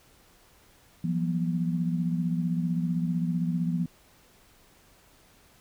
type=tone cluster; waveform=sine; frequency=170.4 / 185.9 / 241 Hz; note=F3 / F#3 / B3; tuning=-42 / +8 / -42 cents; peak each=-26 / -34 / -32 dBFS; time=1.04-3.86 s; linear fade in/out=5 ms; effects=pink hiss -59 dBFS RMS until 5.6 s